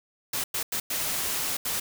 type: noise bursts at uneven times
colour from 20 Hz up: white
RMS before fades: -29 dBFS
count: 5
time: 0.33-0.44 / 0.54-0.63 / 0.72-0.8 / 0.9-1.57 / 1.65-1.8 s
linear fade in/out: 5 ms
effects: none